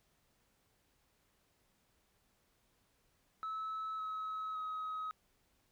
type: tone with pitch steps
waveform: sine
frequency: 1300 / 1284.3 / 1268.8 Hz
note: E6 / E6 / D#6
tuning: -24 / -46 / +33 cents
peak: -36 dBFS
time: 3.43-5.11 s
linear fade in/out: 0 ms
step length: 560 ms
effects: tanh soft clip ceiling -36 dBFS + pink hiss -75 dBFS RMS until 5.71 s